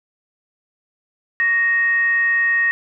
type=tone with frequency modulation; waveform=sine; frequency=1864.7 Hz; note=A#6; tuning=in tune; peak=-14 dBFS; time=1.4-2.71 s; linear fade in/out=0 ms; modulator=735 Hz; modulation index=0.23; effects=none